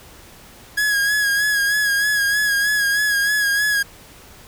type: tone with vibrato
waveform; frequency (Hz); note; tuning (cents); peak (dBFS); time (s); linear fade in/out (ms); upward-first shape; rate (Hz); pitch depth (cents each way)
45% pulse; 1661.2; G#6; 0; -16; 0.77-3.83; 10; sine; 3.2; 41
effects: pink hiss -44 dBFS RMS until 4.47 s